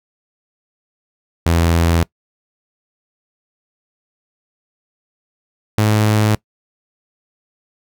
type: tone pair in turn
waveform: sawtooth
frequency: 83.9 / 107.06 Hz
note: E2 / A2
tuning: +31 / -47 cents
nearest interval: major third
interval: 422 cents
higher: second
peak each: -8 dBFS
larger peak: neither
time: 1.46-2.03 / 5.78-6.35 s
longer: neither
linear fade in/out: 0 ms
effects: noise-tail reverb RT60 0.1 s tail -23 dB re dry